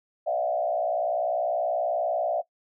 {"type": "tone with frequency modulation", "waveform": "sine", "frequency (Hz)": 659.3, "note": "E5", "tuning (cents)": 0, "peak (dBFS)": -23, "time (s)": [0.26, 2.42], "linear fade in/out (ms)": 20, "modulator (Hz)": 60.4, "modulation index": 1.3, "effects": ["noise-tail reverb RT60 0.1 s tail -21 dB re dry"]}